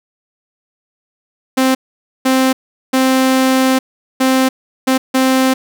sawtooth tone bursts at uneven times, 261.6 Hz, C4, in tune, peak -6 dBFS, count 6, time 1.57-1.75 / 2.25-2.53 / 2.93-3.79 / 4.2-4.49 / 4.87-4.98 / 5.14-5.54 s, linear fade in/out 10 ms, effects none

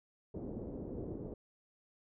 white low-pass noise, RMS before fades -43 dBFS, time 0.34-1.34 s, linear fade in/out 5 ms, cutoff 450 Hz, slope 24 dB/octave, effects none

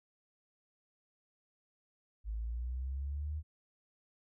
sine linear sweep, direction up, 51.91 to 78 Hz, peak -35 dBFS, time 2.24-3.43 s, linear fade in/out 50 ms, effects none

